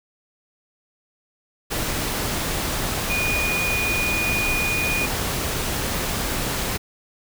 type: tone in noise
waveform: sine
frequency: 2455 Hz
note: D#7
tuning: 24 cents flat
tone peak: -22 dBFS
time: 3.09-5.07 s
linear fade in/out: 20 ms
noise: pink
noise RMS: -25 dBFS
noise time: 1.7-6.78 s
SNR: 0 dB
effects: none